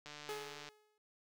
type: click train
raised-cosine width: 0.2 ms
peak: -32 dBFS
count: 94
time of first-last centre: 0.06-0.688 s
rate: 148 Hz
type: tone with exponential decay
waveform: sawtooth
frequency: 424.2 Hz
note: G#4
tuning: 37 cents sharp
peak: -35 dBFS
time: 0.29-0.98 s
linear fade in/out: 1 ms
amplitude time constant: 150 ms
effects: none